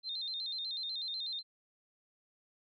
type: tone with vibrato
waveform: sine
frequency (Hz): 3884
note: B7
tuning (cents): -30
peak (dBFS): -36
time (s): 0.03-1.43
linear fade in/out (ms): 50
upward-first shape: square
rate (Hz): 8.1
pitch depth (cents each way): 100
effects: none